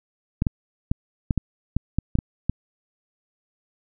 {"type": "clicks", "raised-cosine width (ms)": 5, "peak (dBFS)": -8, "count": 10, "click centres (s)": [0.421, 0.468, 0.915, 1.308, 1.377, 1.766, 1.986, 2.154, 2.188, 2.496], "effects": []}